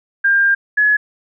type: tone pair in turn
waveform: sine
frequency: 1600 / 1695.1 Hz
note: G6 / G#6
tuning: +35 / +35 cents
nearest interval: minor second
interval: 100 cents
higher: second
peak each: -10 dBFS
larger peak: neither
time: 0.24-0.55 / 0.77-0.97 s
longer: first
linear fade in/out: 10 ms
effects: none